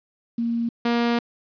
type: tone pair in turn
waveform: sine / sawtooth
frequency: 233.1 / 236.4 Hz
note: A#3 / A#3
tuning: 0 / +24 cents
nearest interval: unison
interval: 24 cents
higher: second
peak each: -21 / -15 dBFS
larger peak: second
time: 0.38-0.69 / 0.85-1.19 s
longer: second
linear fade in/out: 5 ms
effects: resampled to 11025 Hz + 9-bit